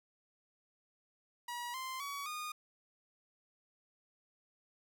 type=tone with pitch steps; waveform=sawtooth; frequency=962 / 1043 / 1130.9 / 1226.1 Hz; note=B5 / C6 / C#6 / D#6; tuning=-46 / -6 / +34 / -26 cents; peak=-36 dBFS; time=1.48-2.52 s; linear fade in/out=5 ms; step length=260 ms; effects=none